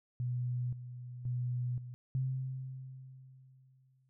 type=tone with tremolo; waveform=sine; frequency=123.5 Hz; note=B2; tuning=in tune; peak=-32 dBFS; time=0.2-1.94 s; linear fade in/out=0 ms; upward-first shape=square; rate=0.95 Hz; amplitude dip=70%
type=tone with exponential decay; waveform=sine; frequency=130.81 Hz; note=C3; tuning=in tune; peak=-29 dBFS; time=2.15-4.09 s; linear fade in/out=0 ms; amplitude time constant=420 ms
effects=none